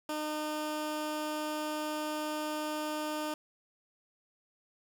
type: tone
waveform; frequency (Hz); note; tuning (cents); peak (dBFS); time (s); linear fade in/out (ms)
15% pulse; 304.7; D#4; -36; -27; 0.09-3.34; 2
effects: none